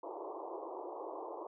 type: band-pass noise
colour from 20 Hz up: pink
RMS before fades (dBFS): -44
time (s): 0.03-1.47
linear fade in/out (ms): 5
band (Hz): 320 to 1100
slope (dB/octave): 96
effects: none